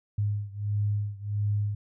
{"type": "beating tone pair", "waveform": "sine", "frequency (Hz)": [102.8, 104.3], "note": ["G#2", "G#2"], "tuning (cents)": [-17, 8], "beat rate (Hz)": 1.5, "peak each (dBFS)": [-28, -30], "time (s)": [0.18, 1.75], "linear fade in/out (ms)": 5, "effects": []}